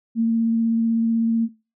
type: tone with vibrato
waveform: sine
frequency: 228 Hz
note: A#3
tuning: 38 cents flat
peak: -16 dBFS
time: 0.15-1.49 s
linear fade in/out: 50 ms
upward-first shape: sine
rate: 16 Hz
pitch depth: 10 cents each way
effects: noise-tail reverb RT60 0.3 s tail -21 dB re dry